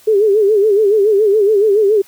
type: tone with vibrato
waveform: sine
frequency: 415.3 Hz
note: G#4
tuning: in tune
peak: -8 dBFS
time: 0.07-2.02 s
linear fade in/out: 10 ms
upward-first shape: sine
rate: 7.1 Hz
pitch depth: 110 cents each way
effects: white hiss -46 dBFS RMS until 2.07 s